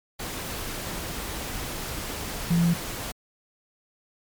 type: tone in noise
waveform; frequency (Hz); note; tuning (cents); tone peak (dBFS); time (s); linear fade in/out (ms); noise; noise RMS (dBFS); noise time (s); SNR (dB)
sine; 170.3; F3; -43; -18; 2.5-2.74; 10; pink; -33; 0.19-3.12; +12
effects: MP3 96 kbps